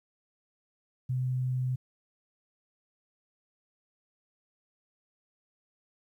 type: tone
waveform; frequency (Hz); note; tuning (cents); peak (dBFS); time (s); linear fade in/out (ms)
sine; 127.7; C3; -42; -27; 1.09-1.76; 10
effects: 11-bit